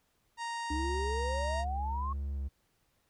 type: harmonic tone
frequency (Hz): 932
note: A#5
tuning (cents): -1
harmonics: 1 / 2 / 3 / 4 / 5 / 6 / 7 / 8 / 9 / 10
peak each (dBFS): -36 / -42 / -49 / -51 / -50 / -54 / -55 / -56 / -59 / -58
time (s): 0.37-1.65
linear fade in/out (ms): 50
type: exponential sweep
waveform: sine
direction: up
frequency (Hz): 294.9 to 1108.7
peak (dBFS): -35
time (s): 0.7-2.13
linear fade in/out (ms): 5
type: tone with vibrato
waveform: triangle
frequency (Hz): 69.3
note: C#2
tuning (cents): 0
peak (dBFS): -31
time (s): 0.7-2.49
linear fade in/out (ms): 20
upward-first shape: square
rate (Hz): 1.5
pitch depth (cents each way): 17
effects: pink hiss -74 dBFS RMS until 3.09 s